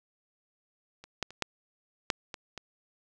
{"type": "clicks", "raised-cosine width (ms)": 0.2, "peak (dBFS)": [-30, -13, -29, -11, -8, -21, -22], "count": 7, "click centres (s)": [1.04, 1.227, 1.306, 1.423, 2.102, 2.342, 2.577], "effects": []}